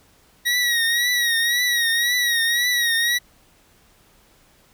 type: tone with vibrato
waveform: 25% pulse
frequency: 1902 Hz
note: A#6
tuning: 34 cents sharp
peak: -14 dBFS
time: 0.45-3.19 s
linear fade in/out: 20 ms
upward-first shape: triangle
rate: 1.9 Hz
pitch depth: 73 cents each way
effects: pink hiss -56 dBFS RMS until 4.73 s